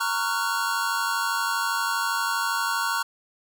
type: chord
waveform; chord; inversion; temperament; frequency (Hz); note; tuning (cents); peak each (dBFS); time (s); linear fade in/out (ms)
square; Gb major seventh; first; just; 925 / 1110 / 1387.5 / 1480; Bb5 / Db6 / F6 / Gb6; -14 / +2 / -12 / 0; -30; 0-3.03; 10
effects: none